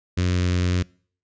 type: tone with notch filter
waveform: sawtooth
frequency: 89.8 Hz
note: F2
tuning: 49 cents sharp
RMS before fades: -21 dBFS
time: 0.17-0.83 s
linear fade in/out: 10 ms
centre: 800 Hz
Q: 0.71
effects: noise-tail reverb RT60 0.5 s tail -25 dB re dry + resampled to 16000 Hz